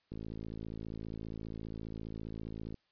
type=click train; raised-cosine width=3 ms; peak=-30 dBFS; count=145; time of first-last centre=0.12-2.743 s; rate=54.9 Hz; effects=white hiss -75 dBFS RMS until 2.91 s + resampled to 11025 Hz